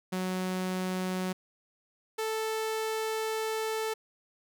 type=tone pair in turn; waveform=sawtooth; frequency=185 / 440 Hz; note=F#3 / A4; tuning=0 / 0 cents; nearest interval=octave + minor third; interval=1500 cents; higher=second; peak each=-26 dBFS; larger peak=neither; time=0.12-1.33 / 2.18-3.94 s; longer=second; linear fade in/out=10 ms; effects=none